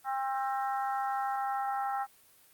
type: harmonic tone with a mistuned harmonic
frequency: 266.7 Hz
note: C4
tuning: 33 cents sharp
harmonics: 3 / 4 / 5 / 6 / 7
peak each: -31 / -40 / -37 / -46 / -46 dBFS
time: 0.04-2.07 s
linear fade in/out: 50 ms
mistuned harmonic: 6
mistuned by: -31 cents
effects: white hiss -61 dBFS RMS until 2.53 s + Opus 32 kbps